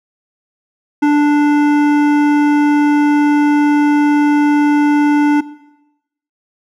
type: tone with hard clipping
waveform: sine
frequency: 293.7 Hz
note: D4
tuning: in tune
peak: -10 dBFS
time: 1.02-5.41 s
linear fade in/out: 10 ms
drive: 13 dB
effects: noise-tail reverb RT60 0.9 s tail -18 dB re dry